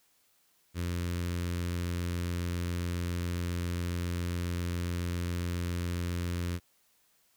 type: tone with notch filter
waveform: sawtooth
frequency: 87.31 Hz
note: F2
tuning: in tune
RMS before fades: -33 dBFS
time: 0.74-6.6 s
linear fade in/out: 50 ms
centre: 750 Hz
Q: 0.95
effects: white hiss -69 dBFS RMS until 7.36 s